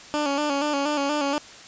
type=tone with vibrato; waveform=15% pulse; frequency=288.5 Hz; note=D4; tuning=31 cents flat; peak=-16 dBFS; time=0.14-1.38 s; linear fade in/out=0 ms; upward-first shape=square; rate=4.2 Hz; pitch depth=55 cents each way; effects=white hiss -44 dBFS RMS until 1.67 s + resampled to 16000 Hz